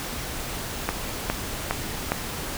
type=click train; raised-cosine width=0.5 ms; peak=-7 dBFS; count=4; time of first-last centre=0.89-2.12 s; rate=2.44 Hz; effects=pink hiss -32 dBFS RMS until 2.57 s